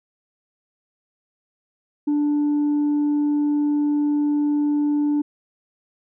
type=tone; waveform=sine; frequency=293.7 Hz; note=D4; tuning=in tune; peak=-15 dBFS; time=2.07-5.22 s; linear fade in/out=10 ms; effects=tanh soft clip ceiling -16 dBFS